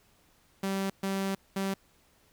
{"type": "tone bursts at uneven times", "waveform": "sawtooth", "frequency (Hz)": 194.2, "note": "G3", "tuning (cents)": -16, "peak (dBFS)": -25, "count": 3, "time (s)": [[0.63, 0.9], [1.03, 1.35], [1.56, 1.74]], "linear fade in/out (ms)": 5, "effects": ["pink hiss -65 dBFS RMS until 2.32 s"]}